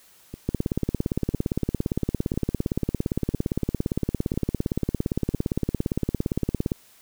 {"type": "two click trains", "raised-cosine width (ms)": 3, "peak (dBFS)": [-10, -21], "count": [110, 6], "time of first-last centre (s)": [[0.49, 6.719], [0.34, 5.34]], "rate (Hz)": [17.5, 1], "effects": ["white hiss -55 dBFS RMS until 7.01 s"]}